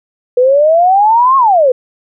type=exponential two-way sweep; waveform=sine; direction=up then down; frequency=485.3 to 1099 to 485.3 Hz; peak=-5 dBFS; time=0.37-1.72 s; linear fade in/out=5 ms; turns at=1.37 s; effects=none